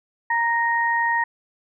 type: tone pair together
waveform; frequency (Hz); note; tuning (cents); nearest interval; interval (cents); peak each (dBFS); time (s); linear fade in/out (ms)
sine; 932.3 / 1864.6; A#5 / A#6; 0 / 0; octave; 1200; -21; 0.3-1.24; 5
effects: none